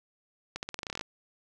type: accelerating click train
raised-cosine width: 0.2 ms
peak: -18 dBFS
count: 13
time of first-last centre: 0.56-1.011 s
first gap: 69 ms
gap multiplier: 0.88
effects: none